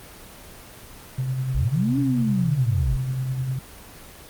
sine tone with tremolo, 130.3 Hz, C3, 7 cents flat, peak -21 dBFS, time 1.18-3.59 s, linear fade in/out 5 ms, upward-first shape sine, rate 10 Hz, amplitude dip 40%
sine linear two-way sweep, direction up then down, 38.89 to 287.9 to 38.89 Hz, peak -20 dBFS, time 1.54-2.97 s, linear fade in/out 10 ms, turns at 1.99 s
effects pink hiss -43 dBFS RMS until 4.29 s + Opus 24 kbps

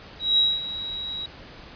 sine tone with ADSR envelope, 3852 Hz, B7, 44 cents flat, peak -15 dBFS, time 0.19-1.26 s, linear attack 190 ms, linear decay 220 ms, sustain -14 dB, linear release 4 ms, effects pink hiss -44 dBFS RMS until 1.75 s + resampled to 11025 Hz

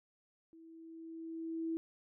sine tone with level ramp, 326.7 Hz, E4, 15 cents flat, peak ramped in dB -55 to -33 dBFS, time 0.53-1.77 s, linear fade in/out 0 ms, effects none

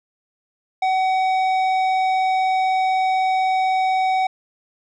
sine tone with tanh clipping, 754 Hz, F#5, 32 cents sharp, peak -18 dBFS, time 0.82-4.27 s, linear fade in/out 5 ms, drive 11 dB, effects none

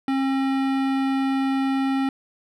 sine tone with hard clipping, 269.1 Hz, C4, 49 cents sharp, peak -22 dBFS, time 0.08-2.09 s, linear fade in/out 2 ms, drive 18 dB, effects none

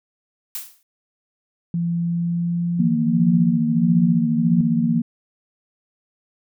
blue noise with exponential decay, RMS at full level -26 dBFS, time 0.55-0.83 s, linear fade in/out 2 ms, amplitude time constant 60 ms
sine tone with pitch glide, 170.4 to 173.08 Hz, F3 to F3, -42 to -15 cents, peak -19 dBFS, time 1.74-4.61 s, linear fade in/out 2 ms, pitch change +27 cents, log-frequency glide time 2.02-2.88 s
sine chord, Eb suspended second, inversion none, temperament equal with one note detuned, 158.56 / 174.61 / 233.1 Hz, Eb3 / F3 / Bb3, +33 / 0 / 0 cents, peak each -23 / -22 / -18 dBFS, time 2.79-5.02 s, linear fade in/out 10 ms
effects none

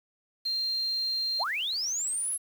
sine tone, 4179 Hz, C8, 3 cents flat, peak -27 dBFS, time 0.45-1.44 s, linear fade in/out 10 ms
sine linear sweep, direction up, 520 to 11175 Hz, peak -28 dBFS, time 1.39-2.38 s, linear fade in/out 20 ms
effects 8-bit

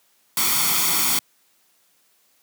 white noise with comb filter, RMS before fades -20 dBFS, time 0.37-1.19 s, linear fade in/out 2 ms, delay 0.89 ms, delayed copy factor +0.7, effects white hiss -62 dBFS RMS until 2.42 s + high-pass 150 Hz 12 dB/octave

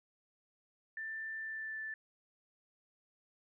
sine tone with pitch glide, 1776 to 1758.6 Hz, A6 to A6, +16 to -1 cents, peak -39 dBFS, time 0.97-1.94 s, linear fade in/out 2 ms, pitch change -17 cents, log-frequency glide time 1.39-1.8 s, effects none

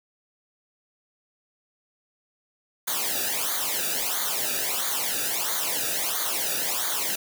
white noise with flanger, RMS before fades -27 dBFS, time 2.87-7.16 s, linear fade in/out 10 ms, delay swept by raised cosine 0.37 to 0.96 ms, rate 1.5 Hz, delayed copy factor -0.85, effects none

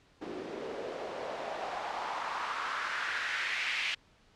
white noise with band-pass filter sweep, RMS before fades -36 dBFS, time 0.21-3.95 s, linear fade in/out 10 ms, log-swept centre 330 to 2500 Hz, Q 2.6, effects pink hiss -64 dBFS RMS until 4.35 s + low-pass 5000 Hz 12 dB/octave

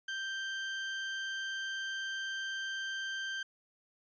30% pulse tone, 1568 Hz, G6, in tune, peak -33 dBFS, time 0.08-3.43 s, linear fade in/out 5 ms, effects resampled to 16000 Hz

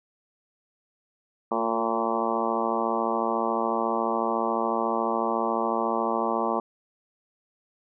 harmonic tone with a mistuned harmonic, 114 Hz, A#2, 38 cents flat, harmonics 2 / 3 / 4 / 5 / 6 / 7 / 8 / 9 / 10, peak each -32 / -32 / -32 / -32 / -32 / -32 / -32 / -32 / -32 dBFS, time 1.51-6.6 s, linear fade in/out 5 ms, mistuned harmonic 3, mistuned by +26 cents, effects none

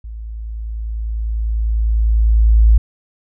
sine tone with level ramp, 55 Hz, A1, in tune, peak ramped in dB -27 to -5 dBFS, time 0.04-2.78 s, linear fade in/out 5 ms, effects none

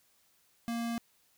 square tone, 233.1 Hz, A#3, in tune, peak -33 dBFS, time 0.68-0.98 s, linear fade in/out 0 ms, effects white hiss -69 dBFS RMS until 1.37 s

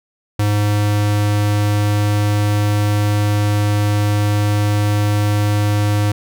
square tone, 103.83 Hz, G#2, in tune, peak -14 dBFS, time 0.39-6.12 s, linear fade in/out 5 ms, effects none

